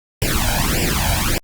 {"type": "noise with flanger", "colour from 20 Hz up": "pink", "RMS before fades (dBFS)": -18, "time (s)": [0.22, 1.38], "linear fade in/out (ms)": 0, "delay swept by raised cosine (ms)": [0.38, 1.3], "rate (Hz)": 1.7, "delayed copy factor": 1, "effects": ["Opus 48 kbps"]}